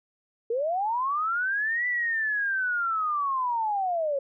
sine linear two-way sweep, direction up then down, 443 to 1986 to 537 Hz, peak -24 dBFS, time 0.5-4.19 s, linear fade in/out 5 ms, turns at 1.87 s, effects none

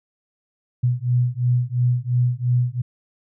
sine beating tone pair, 121.9 / 124.8 Hz, B2 / B2, -22 / +19 cents, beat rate 2.9 Hz, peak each -20 dBFS, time 0.83-2.82 s, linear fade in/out 10 ms, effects none

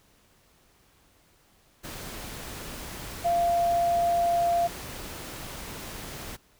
sine tone in noise, 690 Hz, F5, 21 cents flat, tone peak -21 dBFS, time 3.24-4.68 s, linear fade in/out 20 ms, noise pink, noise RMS -39 dBFS, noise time 1.83-6.37 s, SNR +15 dB, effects pink hiss -62 dBFS RMS until 6.59 s

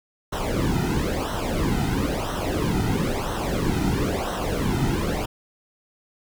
brown noise with flanger, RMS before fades -24 dBFS, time 0.32-5.26 s, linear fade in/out 10 ms, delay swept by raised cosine 0.42 to 1.82 ms, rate 1 Hz, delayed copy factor -0.8, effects none

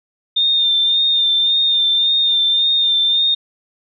sine tone with vibrato, 3621 Hz, A7, 49 cents sharp, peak -12 dBFS, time 0.36-3.35 s, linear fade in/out 10 ms, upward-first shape sine, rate 1.8 Hz, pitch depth 30 cents each way, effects none

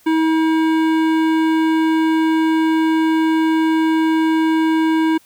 sine tone with hard clipping, 320 Hz, D#4, 49 cents sharp, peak -15 dBFS, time 0.06-5.18 s, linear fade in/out 10 ms, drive 15 dB, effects white hiss -52 dBFS RMS until 5.25 s

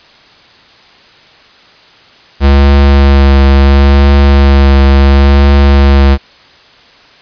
square tone with vibrato, 69.3 Hz, C#2, in tune, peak -3 dBFS, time 2.4-6.18 s, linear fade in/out 50 ms, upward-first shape triangle, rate 0.72 Hz, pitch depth 23 cents each way, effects white hiss -40 dBFS RMS until 7.21 s + resampled to 11025 Hz

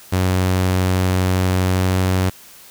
sawtooth tone with pitch glide, 92.5 to 93.09 Hz, F#2 to F#2, 0 to +11 cents, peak -11 dBFS, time 0.12-2.3 s, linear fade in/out 10 ms, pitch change +11 cents, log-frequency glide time 1.71-1.95 s, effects white hiss -43 dBFS RMS until 2.7 s

